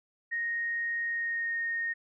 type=tone with pitch glide; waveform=sine; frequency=1864.7 to 1850.8 Hz; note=A#6 to A#6; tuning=0 to -13 cents; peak=-29 dBFS; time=0.31-1.94 s; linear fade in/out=20 ms; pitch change=-13 cents; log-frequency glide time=1.05-1.56 s; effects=none